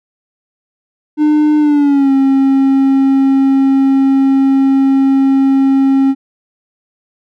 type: tone with pitch glide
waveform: triangle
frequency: 301.7 to 270.3 Hz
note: D4 to C#4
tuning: +47 to -44 cents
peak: -5 dBFS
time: 1.17-6.15 s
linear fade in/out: 50 ms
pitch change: -191 cents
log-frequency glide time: 1.59-2.12 s
effects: none